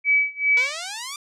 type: tone with tremolo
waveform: sine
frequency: 2287 Hz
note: D7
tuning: 47 cents flat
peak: -14 dBFS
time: 0.04-0.76 s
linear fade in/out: 50 ms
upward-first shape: sine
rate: 2.5 Hz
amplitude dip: 95%
type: exponential sweep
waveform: 5% pulse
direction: up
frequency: 476.4 to 1202 Hz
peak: -17 dBFS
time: 0.57-1.16 s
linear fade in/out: 2 ms
effects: low-pass 8000 Hz 12 dB/octave